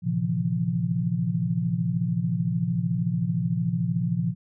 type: tone cluster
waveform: sine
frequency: 115.7 / 133.7 / 159.3 / 172.7 Hz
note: A#2 / C3 / D#3 / F3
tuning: -13 / +38 / +41 / -19 cents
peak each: -29 / -30 / -31 / -25 dBFS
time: 0.02-4.35 s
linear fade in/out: 50 ms
effects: none